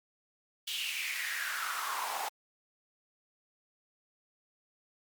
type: noise with high-pass filter sweep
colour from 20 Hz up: pink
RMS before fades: -36 dBFS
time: 0.67-2.29 s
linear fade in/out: 10 ms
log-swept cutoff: 3200 to 760 Hz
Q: 4.8
effects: Opus 48 kbps